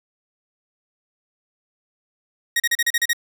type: tone bursts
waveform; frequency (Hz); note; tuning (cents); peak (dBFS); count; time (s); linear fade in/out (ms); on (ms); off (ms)
sawtooth; 1881; A#6; +15; -13; 8; 2.56-3.132; 5; 40; 36
effects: none